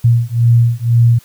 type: beating tone pair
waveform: sine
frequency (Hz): 116.8 / 118.8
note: A#2 / A#2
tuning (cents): +4 / +33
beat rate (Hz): 2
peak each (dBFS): -11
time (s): 0.04-1.19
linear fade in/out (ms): 10
effects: white hiss -46 dBFS RMS until 1.24 s